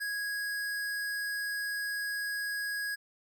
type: tone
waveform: square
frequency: 1656 Hz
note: G#6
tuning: 5 cents flat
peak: -33 dBFS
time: 0-2.96 s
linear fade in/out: 20 ms
effects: none